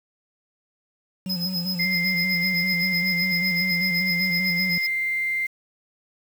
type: tone with vibrato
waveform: triangle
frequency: 180 Hz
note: F#3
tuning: 47 cents flat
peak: -25 dBFS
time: 1.26-4.78 s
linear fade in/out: 2 ms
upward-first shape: square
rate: 5.1 Hz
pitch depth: 60 cents each way
type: tone with tremolo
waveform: square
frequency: 5090 Hz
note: D#8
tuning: 39 cents sharp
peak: -24 dBFS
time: 1.29-4.87 s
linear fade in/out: 10 ms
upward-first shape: sine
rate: 7.9 Hz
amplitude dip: 80%
type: tone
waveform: sine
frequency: 2093 Hz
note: C7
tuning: in tune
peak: -22 dBFS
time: 1.79-5.47 s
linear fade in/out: 10 ms
effects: 7-bit